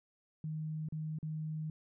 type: tone with dropouts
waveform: sine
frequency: 155.8 Hz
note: D#3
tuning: 3 cents sharp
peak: -36 dBFS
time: 0.44-1.7 s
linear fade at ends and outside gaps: 2 ms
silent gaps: 0.887-0.923 / 1.187-1.228 s
effects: none